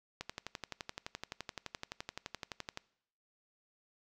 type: click train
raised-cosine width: 0.2 ms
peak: -22 dBFS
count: 31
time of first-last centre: 0.21-2.774 s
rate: 11.7 Hz
effects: noise-tail reverb RT60 0.7 s tail -22 dB re dry